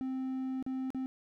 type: tone with dropouts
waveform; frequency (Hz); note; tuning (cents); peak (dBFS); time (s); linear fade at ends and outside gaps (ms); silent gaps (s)
triangle; 261.5; C4; -1; -31; 0.01-1.06; 0; 0.626-0.664 / 0.904-0.947
effects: none